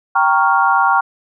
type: chord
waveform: sine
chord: G half-diminished seventh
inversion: none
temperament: equal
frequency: 784 / 932.3 / 1108.7 / 1396.9 Hz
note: G5 / Bb5 / Db6 / F6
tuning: 0 / 0 / 0 / 0 cents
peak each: -16 dBFS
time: 0.15-1.01 s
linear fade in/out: 10 ms
effects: none